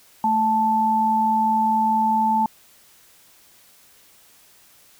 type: tone pair together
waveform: sine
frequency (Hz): 220 / 877.7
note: A3 / A5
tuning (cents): 0 / -5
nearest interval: 2 octaves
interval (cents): 2395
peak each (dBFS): -24 / -17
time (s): 0.24-2.46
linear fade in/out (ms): 2
effects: white hiss -53 dBFS RMS until 4.99 s